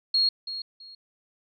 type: tone with echo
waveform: sine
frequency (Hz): 4286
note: C8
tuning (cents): +41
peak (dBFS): -19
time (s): 0.14-0.29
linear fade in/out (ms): 5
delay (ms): 330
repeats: 2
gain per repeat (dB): -12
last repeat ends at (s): 0.95
effects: none